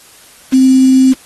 sine tone with quantisation, 261.6 Hz, C4, in tune, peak -4 dBFS, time 0.52-1.14 s, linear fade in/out 20 ms, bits 4, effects white hiss -41 dBFS RMS until 1.25 s + AAC 32 kbps

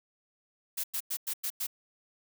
blue noise bursts, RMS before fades -33 dBFS, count 6, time 0.77-1.669 s, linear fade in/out 10 ms, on 69 ms, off 97 ms, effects none

